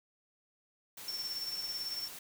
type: noise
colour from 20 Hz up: white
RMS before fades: -47 dBFS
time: 0.97-2.19 s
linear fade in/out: 5 ms
type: tone with tremolo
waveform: sine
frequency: 5430 Hz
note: F8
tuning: 50 cents flat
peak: -34 dBFS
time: 1.08-2.08 s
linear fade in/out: 2 ms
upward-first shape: sine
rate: 18 Hz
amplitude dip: 55%
effects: none